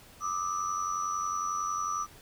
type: tone cluster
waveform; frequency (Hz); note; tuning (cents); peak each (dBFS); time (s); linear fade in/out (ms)
sine; 1187 / 1278 / 5900; D6 / D#6 / F#8; +18 / +46 / -6; -31 / -35 / -39; 0.2-2.07; 50
effects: pink hiss -54 dBFS RMS until 2.21 s